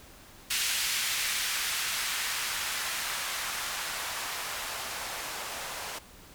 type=noise with band-pass filter sweep; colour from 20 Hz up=blue; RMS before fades=-33 dBFS; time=0.5-5.99 s; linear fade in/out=10 ms; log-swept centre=2400 to 640 Hz; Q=0.91; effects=pink hiss -52 dBFS RMS until 6.34 s